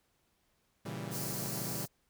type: chord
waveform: sawtooth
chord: A# diminished seventh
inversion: none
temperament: equal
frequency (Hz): 116.54 / 138.59 / 164.81 / 196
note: A#2 / C#3 / E3 / G3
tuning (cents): 0 / 0 / 0 / 0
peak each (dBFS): -40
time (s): 0.85-1.86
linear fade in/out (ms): 10
type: band-stop noise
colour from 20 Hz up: white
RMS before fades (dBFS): -40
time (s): 1.1-1.88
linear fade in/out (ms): 50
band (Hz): 720 to 4100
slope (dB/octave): 96
effects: pink hiss -75 dBFS RMS until 2.09 s